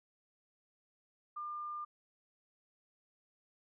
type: tone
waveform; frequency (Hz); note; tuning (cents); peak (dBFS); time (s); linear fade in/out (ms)
sine; 1200; D6; +37; -39; 1.36-1.85; 10
effects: none